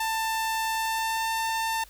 sawtooth tone with pitch glide, 890 to 897.2 Hz, A5 to A5, +20 to +34 cents, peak -22 dBFS, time 0-1.84 s, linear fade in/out 5 ms, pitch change +14 cents, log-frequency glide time 0.75-1.28 s, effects added 50 Hz sine -53 dBFS peak until 1.89 s + white hiss -54 dBFS RMS until 1.89 s

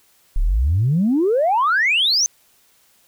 sine exponential sweep, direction up, 30.87 to 6340 Hz, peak -13 dBFS, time 0.36-2.26 s, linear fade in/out 0 ms, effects tanh soft clip ceiling -10 dBFS + white hiss -57 dBFS RMS until 3.07 s

